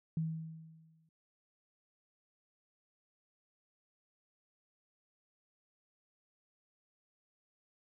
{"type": "tone with exponential decay", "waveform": "sine", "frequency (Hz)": 160.8, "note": "E3", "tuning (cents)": -43, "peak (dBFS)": -30, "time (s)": [0.17, 1.09], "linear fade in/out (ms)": 2, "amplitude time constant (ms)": 200, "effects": []}